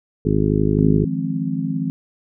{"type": "harmonic tone", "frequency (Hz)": 51.91, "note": "G#1", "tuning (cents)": 0, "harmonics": [1, 2, 3, 4, 5, 6, 7, 8], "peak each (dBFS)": [-25, -23, -20, -24, -22, -26, -24, -24], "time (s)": [0.25, 1.05], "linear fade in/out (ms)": 5}
{"type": "chord", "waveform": "sine", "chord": "F minor seventh", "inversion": "third", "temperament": "just", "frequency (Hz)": [157.15, 174.61, 209.5, 261.9], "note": ["Eb3", "F3", "Ab3", "C4"], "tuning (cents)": [18, 0, 15, 2], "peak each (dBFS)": [-25, -26, -27, -24], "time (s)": [0.79, 1.9], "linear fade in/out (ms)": 0}
{"effects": []}